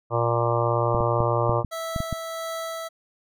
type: harmonic tone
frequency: 117.8 Hz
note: A#2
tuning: 19 cents sharp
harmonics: 1 / 3 / 4 / 5 / 6 / 7 / 8 / 9 / 10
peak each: -25 / -30 / -28 / -26 / -33 / -32 / -31 / -30 / -30 dBFS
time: 0.1-1.64 s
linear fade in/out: 50 ms
type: clicks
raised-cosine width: 5 ms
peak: -15 dBFS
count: 8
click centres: 0.948 / 1.007 / 1.205 / 1.495 / 1.647 / 1.962 / 2.004 / 2.127 s
type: tone with tremolo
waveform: 25% pulse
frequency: 656 Hz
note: E5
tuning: 9 cents flat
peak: -25 dBFS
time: 1.71-2.89 s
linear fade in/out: 20 ms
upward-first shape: sine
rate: 1.5 Hz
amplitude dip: 25%
effects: none